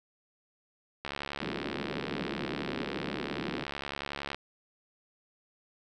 click train, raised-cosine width 0.3 ms, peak -19 dBFS, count 234, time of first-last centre 1.05-4.346 s, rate 70.7 Hz
white band-pass noise, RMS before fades -38 dBFS, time 1.41-3.65 s, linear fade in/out 20 ms, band 150 to 400 Hz, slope 24 dB/octave
effects none

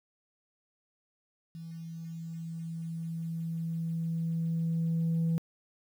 sine tone with level ramp, 164.8 Hz, E3, in tune, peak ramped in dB -40 to -23 dBFS, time 1.55-5.38 s, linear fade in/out 0 ms, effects tanh soft clip ceiling -24 dBFS + 10-bit

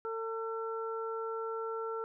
harmonic tone, 450 Hz, A4, 39 cents sharp, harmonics 1 / 2 / 3, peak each -36 / -44 / -40 dBFS, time 0.05-2.04 s, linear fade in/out 0 ms, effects none

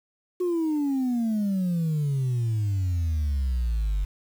sine exponential sweep, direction down, 366.4 to 47.14 Hz, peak -20 dBFS, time 0.4-4.05 s, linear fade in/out 10 ms, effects tanh soft clip ceiling -21 dBFS + 8-bit

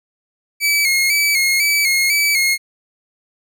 sawtooth tone with vibrato, 2225 Hz, C#7, 6 cents sharp, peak -10 dBFS, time 0.6-2.58 s, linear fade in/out 50 ms, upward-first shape square, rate 2 Hz, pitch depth 56 cents each way, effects none

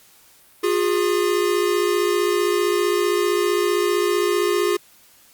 square tone pair together, 355.4 / 410.8 Hz, F4 / G#4, +30 / -19 cents, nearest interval minor third, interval 251 cents, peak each -21 dBFS, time 0.63-4.77 s, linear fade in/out 10 ms, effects white hiss -52 dBFS RMS until 5.33 s + Opus 48 kbps

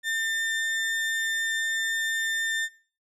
35% pulse tone, 1799 Hz, A6, 38 cents sharp, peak -24 dBFS, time 0.03-2.69 s, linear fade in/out 50 ms, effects noise-tail reverb RT60 0.4 s tail -17 dB re dry + low-pass 11000 Hz 12 dB/octave

